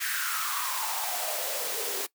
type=noise with high-pass filter sweep; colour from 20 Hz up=white; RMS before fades=-31 dBFS; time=0-2.07 s; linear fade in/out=20 ms; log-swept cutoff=1700 to 370 Hz; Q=5.7; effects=noise-tail reverb RT60 0.1 s tail -19 dB re dry